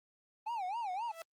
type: tone with vibrato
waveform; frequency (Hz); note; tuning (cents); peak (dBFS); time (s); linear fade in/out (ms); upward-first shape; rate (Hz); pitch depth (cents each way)
triangle; 830.6; G#5; 0; -33; 0.46-1.12; 10; sine; 3.8; 240
type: tone with exponential growth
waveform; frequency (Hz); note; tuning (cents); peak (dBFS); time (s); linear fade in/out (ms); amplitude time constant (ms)
sawtooth; 659.3; E5; 0; -36; 0.99-1.22; 2; 48
effects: Opus 24 kbps